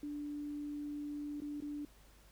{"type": "tone with dropouts", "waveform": "sine", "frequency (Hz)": 293, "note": "D4", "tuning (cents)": -4, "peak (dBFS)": -39, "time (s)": [0.03, 1.85], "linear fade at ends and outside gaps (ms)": 2, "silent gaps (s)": [[1.403, 1.419], [1.604, 1.622]], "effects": ["added 50 Hz sine -62 dBFS peak until 2.31 s", "pink hiss -65 dBFS RMS until 2.31 s"]}